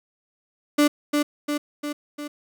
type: tone with echo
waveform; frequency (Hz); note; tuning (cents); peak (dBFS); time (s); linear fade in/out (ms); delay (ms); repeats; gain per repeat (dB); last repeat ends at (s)
35% pulse; 293.7; D4; 0; -13; 0.78-0.88; 10; 350; 4; -4; 2.28
effects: none